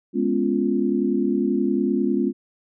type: chord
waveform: sine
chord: C# dominant seventh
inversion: second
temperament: equal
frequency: 207.7 / 246.9 / 277.2 / 349.2 Hz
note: G#3 / B3 / C#4 / E#4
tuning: 0 / 0 / 0 / 0 cents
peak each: -24 dBFS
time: 0.13-2.33 s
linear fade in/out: 50 ms
effects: none